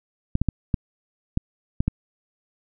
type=clicks; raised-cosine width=5 ms; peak=-8 dBFS; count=7; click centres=0.354 / 0.416 / 0.487 / 0.742 / 1.374 / 1.805 / 1.88 s; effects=none